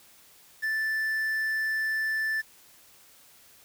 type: tone with quantisation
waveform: triangle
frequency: 1760 Hz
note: A6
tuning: in tune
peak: -24 dBFS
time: 0.62-2.42 s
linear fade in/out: 20 ms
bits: 8
effects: white hiss -56 dBFS RMS until 3.64 s